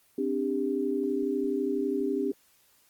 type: chord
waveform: sine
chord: C suspended second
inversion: none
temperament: equal with one note detuned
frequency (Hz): 261.6 / 293.7 / 397.2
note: C4 / D4 / G4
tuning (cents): 0 / 0 / +23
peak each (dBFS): -31 / -31 / -29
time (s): 0.18-2.32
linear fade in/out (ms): 5
effects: white hiss -64 dBFS RMS until 2.89 s + Opus 24 kbps